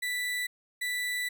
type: tone pair in turn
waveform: 35% pulse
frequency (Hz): 1975.5 / 1975.5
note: B6 / B6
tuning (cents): 0 / 0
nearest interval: unison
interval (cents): 0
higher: neither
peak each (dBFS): -28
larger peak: neither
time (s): 0.02-0.47 / 0.81-1.29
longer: second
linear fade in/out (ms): 10
effects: none